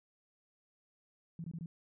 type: tone bursts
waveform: sine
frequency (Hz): 166.1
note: E3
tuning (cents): +13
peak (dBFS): -39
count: 4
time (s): 1.39-1.66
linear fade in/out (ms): 2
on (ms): 51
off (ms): 22
effects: none